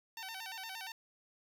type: tone with vibrato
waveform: 10% pulse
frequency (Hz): 830.6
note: G#5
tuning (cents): 0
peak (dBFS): -34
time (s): 0.17-0.92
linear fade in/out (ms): 2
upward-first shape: square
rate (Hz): 8.6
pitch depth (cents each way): 150
effects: none